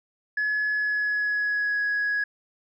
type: tone with pitch glide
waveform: sine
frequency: 1700 to 1668.9 Hz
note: G#6 to G#6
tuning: +40 to +8 cents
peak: -21 dBFS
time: 0.37-2.24 s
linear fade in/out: 5 ms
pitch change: -32 cents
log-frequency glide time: 0.72-1.81 s
effects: tanh soft clip ceiling -20 dBFS